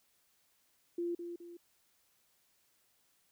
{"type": "tone with echo", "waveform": "sine", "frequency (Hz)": 345.1, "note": "F4", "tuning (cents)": -21, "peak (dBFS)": -33, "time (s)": [0.98, 1.15], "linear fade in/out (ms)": 5, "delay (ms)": 210, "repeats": 2, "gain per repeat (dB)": -7, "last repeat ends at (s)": 1.57, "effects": ["white hiss -73 dBFS RMS until 3.31 s"]}